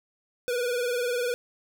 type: tone with vibrato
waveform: square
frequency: 488.1 Hz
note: B4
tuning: 20 cents flat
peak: -26 dBFS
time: 0.48-1.34 s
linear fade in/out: 0 ms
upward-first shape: sine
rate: 20 Hz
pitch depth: 60 cents each way
effects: none